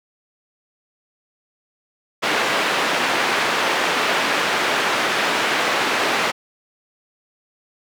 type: band-pass noise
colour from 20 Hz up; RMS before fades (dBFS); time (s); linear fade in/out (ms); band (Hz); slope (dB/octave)
white; -20; 2.22-6.32; 20; 270 to 2300; 12
effects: none